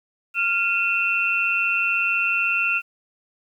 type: tone cluster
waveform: sine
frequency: 1390 / 2514 / 2708 Hz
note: F6 / D#7 / E7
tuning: -9 / +17 / +46 cents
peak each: -25 / -25 / -21 dBFS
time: 0.34-2.82 s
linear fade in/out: 50 ms
effects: 9-bit